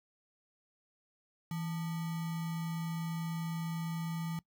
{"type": "tone with sample-and-hold", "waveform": "sine", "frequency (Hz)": 164.6, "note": "E3", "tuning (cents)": -2, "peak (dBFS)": -34, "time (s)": [1.51, 4.39], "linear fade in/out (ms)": 2, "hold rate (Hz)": 1050, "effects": ["noise-tail reverb RT60 0.1 s tail -21 dB re dry"]}